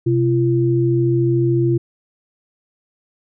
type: tone pair together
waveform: sine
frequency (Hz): 127.9 / 341.7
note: C3 / F4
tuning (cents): -39 / -38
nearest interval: octave + perfect fourth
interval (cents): 1701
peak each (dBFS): -16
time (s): 0.06-1.78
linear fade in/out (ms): 10
effects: none